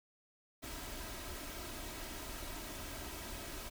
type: noise with comb filter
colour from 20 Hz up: pink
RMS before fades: -45 dBFS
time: 0.62-3.7 s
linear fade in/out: 20 ms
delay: 3.1 ms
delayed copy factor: +0.55
effects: none